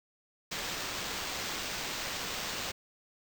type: noise with sample-and-hold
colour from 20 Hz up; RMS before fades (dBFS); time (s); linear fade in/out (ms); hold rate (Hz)
blue; -37; 0.51-2.72; 10; 11025
effects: none